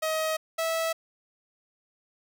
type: tone pair in turn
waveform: sawtooth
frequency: 632 / 652.8 Hz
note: D#5 / E5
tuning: +27 / -17 cents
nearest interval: minor second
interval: 56 cents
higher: second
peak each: -22 dBFS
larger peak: neither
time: 0.02-0.37 / 0.58-0.93 s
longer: neither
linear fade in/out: 10 ms
effects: none